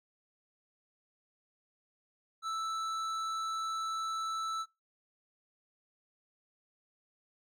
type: tone with hard clipping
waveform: sine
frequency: 1318.5 Hz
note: E6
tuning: in tune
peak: -35 dBFS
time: 2.42-4.66 s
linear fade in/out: 50 ms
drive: 10 dB
effects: noise-tail reverb RT60 0.2 s tail -20 dB re dry